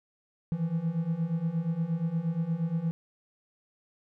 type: beating tone pair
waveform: triangle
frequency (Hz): 160.1 / 168.6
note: D#3 / E3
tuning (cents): +50 / +39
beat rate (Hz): 8.5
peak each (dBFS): -30 / -27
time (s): 0.52-2.91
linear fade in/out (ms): 0
effects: none